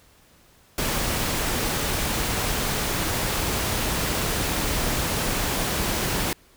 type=noise; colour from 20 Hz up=pink; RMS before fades=-25 dBFS; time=0.78-6.33 s; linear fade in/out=2 ms; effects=pink hiss -56 dBFS RMS until 6.56 s